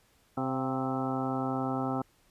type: harmonic tone with a mistuned harmonic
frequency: 131.3 Hz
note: C3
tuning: 6 cents sharp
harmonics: 1 / 2 / 3 / 4 / 5 / 6 / 7 / 8 / 9 / 10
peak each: -37 / -32 / -40 / -40 / -40 / -36 / -44 / -44 / -47 / -39 dBFS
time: 0.37-2.02 s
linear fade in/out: 5 ms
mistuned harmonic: 5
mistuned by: +59 cents
effects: pink hiss -66 dBFS RMS until 2.3 s + resampled to 32000 Hz

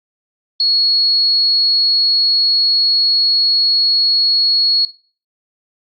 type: tone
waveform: sine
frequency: 4340 Hz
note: C#8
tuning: 37 cents flat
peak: -11 dBFS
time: 0.6-4.85 s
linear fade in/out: 2 ms
effects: noise-tail reverb RT60 0.4 s tail -18 dB re dry + Opus 48 kbps

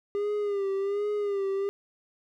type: tone with vibrato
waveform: triangle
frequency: 403 Hz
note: G4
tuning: 48 cents sharp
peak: -24 dBFS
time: 0.15-1.69 s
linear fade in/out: 0 ms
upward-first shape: sine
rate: 1.3 Hz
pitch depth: 60 cents each way
effects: none

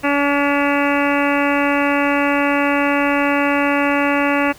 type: harmonic tone with a mistuned harmonic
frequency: 285 Hz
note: C#4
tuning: 48 cents sharp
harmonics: 1 / 2 / 3 / 4 / 5 / 6 / 7 / 8 / 9 / 10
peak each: -18 / -21 / -23 / -24 / -25 / -26 / -26 / -27 / -28 / -28 dBFS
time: 0.03-4.53 s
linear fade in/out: 20 ms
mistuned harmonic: 10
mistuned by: -66 cents
effects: pink hiss -43 dBFS RMS until 4.58 s

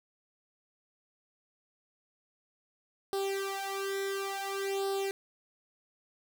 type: tone with flanger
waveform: sawtooth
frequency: 392 Hz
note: G4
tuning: in tune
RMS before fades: -34 dBFS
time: 3.13-5.11 s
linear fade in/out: 0 ms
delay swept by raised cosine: 0.22 to 2.02 ms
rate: 0.57 Hz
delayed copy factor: +0.9
effects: none

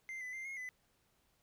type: tone with pitch steps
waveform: triangle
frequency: 2085 / 2003 / 2090 / 2153 / 2008 Hz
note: C7 / B6 / C7 / C7 / B6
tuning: -7 / +24 / -2 / +49 / +28 cents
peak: -40 dBFS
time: 0.09-0.69 s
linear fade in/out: 0 ms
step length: 120 ms
effects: pink hiss -75 dBFS RMS until 1.42 s

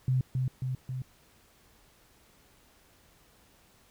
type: tone with echo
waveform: sine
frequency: 128.9 Hz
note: C3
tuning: 26 cents flat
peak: -23 dBFS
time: 0.08-0.21 s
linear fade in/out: 2 ms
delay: 270 ms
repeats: 3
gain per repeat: -3 dB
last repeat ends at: 1.02 s
effects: pink hiss -62 dBFS RMS until 3.9 s

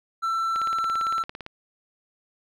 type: tone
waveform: triangle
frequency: 1338 Hz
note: E6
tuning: 25 cents sharp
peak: -21 dBFS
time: 0.22-1.24 s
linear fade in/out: 20 ms
type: click train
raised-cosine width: 0.3 ms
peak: -20 dBFS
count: 17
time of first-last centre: 0.56-1.464 s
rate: 17.7 Hz
effects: none

